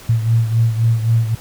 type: beating tone pair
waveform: sine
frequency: 113.5 / 117.3 Hz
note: A#2 / A#2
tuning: -46 / +11 cents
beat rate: 3.8 Hz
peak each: -13 / -19 dBFS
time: 0.09-1.35 s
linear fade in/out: 5 ms
effects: pink hiss -39 dBFS RMS until 1.4 s